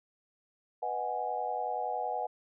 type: chord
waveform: sine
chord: G# minor seventh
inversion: first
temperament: equal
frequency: 493.9 / 622.3 / 740 / 830.6 Hz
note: B4 / D#5 / F#5 / G#5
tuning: 0 / 0 / 0 / 0 cents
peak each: -39 / -40 / -34 / -36 dBFS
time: 0.82-2.27 s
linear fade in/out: 10 ms
effects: none